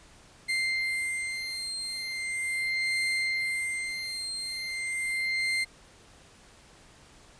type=beating tone pair; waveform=35% pulse; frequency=2093 / 2093.39 Hz; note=C7 / C7; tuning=0 / 0 cents; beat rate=0.39 Hz; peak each=-30 dBFS; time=0.48-5.65 s; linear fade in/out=20 ms; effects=pink hiss -55 dBFS RMS until 7.39 s + resampled to 22050 Hz